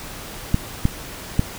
clicks, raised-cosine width 5 ms, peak -3 dBFS, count 3, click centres 0.544 / 0.854 / 1.394 s, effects pink hiss -35 dBFS RMS until 1.58 s

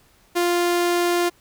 sawtooth tone, 349.3 Hz, F4, in tune, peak -14 dBFS, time 0.35-1.3 s, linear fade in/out 20 ms, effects pink hiss -57 dBFS RMS until 1.4 s

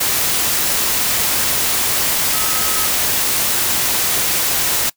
sine tone in noise, 1280 Hz, D#6, 49 cents sharp, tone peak -27 dBFS, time 2.33-2.88 s, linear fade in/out 10 ms, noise white, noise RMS -17 dBFS, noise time 0-4.9 s, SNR -13 dB, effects noise-tail reverb RT60 0.1 s tail -22 dB re dry

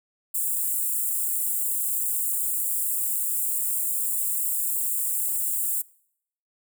white high-pass noise, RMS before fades -26 dBFS, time 0.34-5.82 s, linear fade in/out 10 ms, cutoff 7400 Hz, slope 96 dB/octave, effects noise-tail reverb RT60 0.7 s tail -24 dB re dry

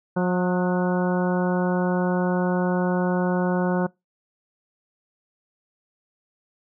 harmonic tone with a mistuned harmonic, 180 Hz, F#3, 47 cents flat, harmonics 1 / 2 / 3 / 4 / 5 / 6 / 7 / 8, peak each -21 / -27 / -27 / -33 / -31 / -37 / -39 / -34 dBFS, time 0.16-3.87 s, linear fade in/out 10 ms, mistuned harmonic 8, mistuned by +37 cents, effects noise-tail reverb RT60 0.2 s tail -24 dB re dry

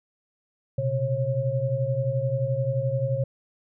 sine tone cluster, 121.6 / 133.1 / 542 Hz, B2 / C3 / C#5, -26 / +30 / -39 cents, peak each -27 dBFS, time 0.78-3.24 s, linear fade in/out 5 ms, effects none

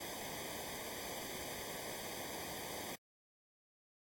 pink noise with comb filter, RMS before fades -45 dBFS, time 0-2.96 s, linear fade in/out 10 ms, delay 0.73 ms, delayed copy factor -1, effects AAC 64 kbps

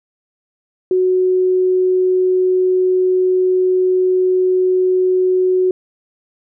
sine tone, 369.3 Hz, F#4, 3 cents flat, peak -11 dBFS, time 0.91-5.71 s, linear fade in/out 2 ms, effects none

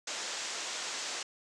white low-pass noise, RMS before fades -38 dBFS, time 0.07-1.23 s, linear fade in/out 5 ms, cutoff 7600 Hz, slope 48 dB/octave, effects high-pass 400 Hz 12 dB/octave

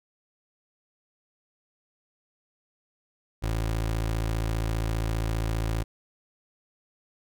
25% pulse tone, 55 Hz, A1, in tune, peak -22 dBFS, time 3.42-5.84 s, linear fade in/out 20 ms, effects none

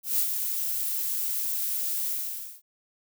violet noise with ADSR envelope, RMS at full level -23 dBFS, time 0.03-2.62 s, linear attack 160 ms, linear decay 71 ms, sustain -6 dB, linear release 540 ms, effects none

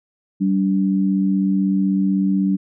sine tone pair together, 192.82 / 288.9 Hz, G3 / D4, -28 / -28 cents, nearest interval perfect fifth, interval 700 cents, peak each -16 / -21 dBFS, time 0.4-2.57 s, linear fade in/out 20 ms, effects none

